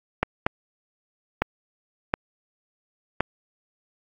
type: clicks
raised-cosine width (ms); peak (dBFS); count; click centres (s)
0.5; -5; 5; 0.23 / 0.465 / 1.42 / 2.139 / 3.206
effects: AAC 48 kbps